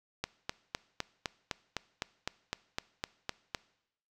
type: click train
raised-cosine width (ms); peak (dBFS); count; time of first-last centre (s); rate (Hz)
0.2; -15; 14; 0.24-3.548; 3.93
effects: noise-tail reverb RT60 0.8 s tail -21 dB re dry